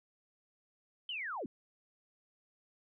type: linear sweep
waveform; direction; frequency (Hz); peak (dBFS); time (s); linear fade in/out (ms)
sine; down; 3136 to 189.1; -37; 1.09-1.46; 2
effects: none